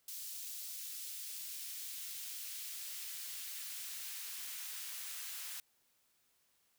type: noise with high-pass filter sweep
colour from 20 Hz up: white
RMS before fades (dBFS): -45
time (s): 0.08-5.6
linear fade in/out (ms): 2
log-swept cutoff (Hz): 4100 to 1400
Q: 0.73
effects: white hiss -75 dBFS RMS until 6.78 s